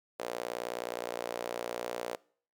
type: tone with high-pass filter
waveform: sawtooth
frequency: 59.5 Hz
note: A#1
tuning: 36 cents sharp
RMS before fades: -38 dBFS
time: 0.19-2.16 s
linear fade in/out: 10 ms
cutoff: 520 Hz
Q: 2.5
effects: noise-tail reverb RT60 0.5 s tail -23 dB re dry